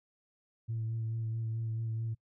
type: tone with vibrato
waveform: sine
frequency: 112.8 Hz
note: A2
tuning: 44 cents sharp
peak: -31 dBFS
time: 0.68-2.15 s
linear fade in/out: 20 ms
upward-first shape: sine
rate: 4.6 Hz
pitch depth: 21 cents each way
effects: noise-tail reverb RT60 0.1 s tail -25 dB re dry + tanh soft clip ceiling -29 dBFS